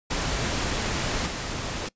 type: noise with level steps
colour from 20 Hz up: pink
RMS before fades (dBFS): -27 / -31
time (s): 0.1-1.89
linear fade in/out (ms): 10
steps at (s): 1.26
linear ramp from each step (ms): 10
effects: noise-tail reverb RT60 0.1 s tail -22 dB re dry + resampled to 16000 Hz